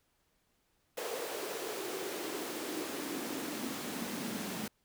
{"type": "noise with high-pass filter sweep", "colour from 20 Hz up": "pink", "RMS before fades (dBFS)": -39, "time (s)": [0.97, 4.68], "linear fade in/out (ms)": 5, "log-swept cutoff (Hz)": [480, 200], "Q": 4, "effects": ["pink hiss -75 dBFS RMS until 4.84 s"]}